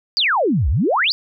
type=exponential two-way sweep; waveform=sine; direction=down then up; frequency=4978 to 58.27 to 4978 Hz; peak=-14 dBFS; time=0.17-1.12 s; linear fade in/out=0 ms; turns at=0.69 s; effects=none